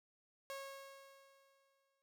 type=tone with exponential decay; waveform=sawtooth; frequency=547 Hz; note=C#5; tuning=23 cents flat; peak=-39 dBFS; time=0.5-2.02 s; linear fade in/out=0 ms; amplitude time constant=330 ms; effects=noise-tail reverb RT60 0.1 s tail -17 dB re dry